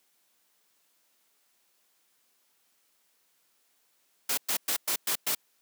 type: noise bursts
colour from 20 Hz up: white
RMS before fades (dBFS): -28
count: 6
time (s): 4.29-5.35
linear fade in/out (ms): 5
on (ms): 85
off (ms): 110
effects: white hiss -70 dBFS RMS until 5.61 s + high-pass 200 Hz 12 dB/octave